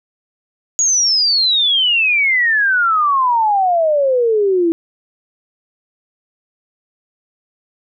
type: exponential sweep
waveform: sine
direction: down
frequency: 6810 to 325.7 Hz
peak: -11 dBFS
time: 0.79-4.72 s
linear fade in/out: 0 ms
effects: none